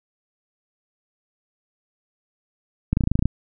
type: clicks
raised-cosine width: 5 ms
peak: -6 dBFS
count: 10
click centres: 2.93 / 2.971 / 3.008 / 3.038 / 3.074 / 3.116 / 3.155 / 3.192 / 3.225 / 3.256 s
effects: none